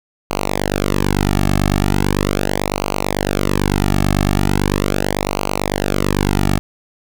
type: tone with flanger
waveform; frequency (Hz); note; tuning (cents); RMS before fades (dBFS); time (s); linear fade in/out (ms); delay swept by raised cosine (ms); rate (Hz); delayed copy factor
sawtooth; 49; G1; 0; -17; 0.3-6.59; 0; 0.56 to 2.06; 0.39; -0.95
effects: none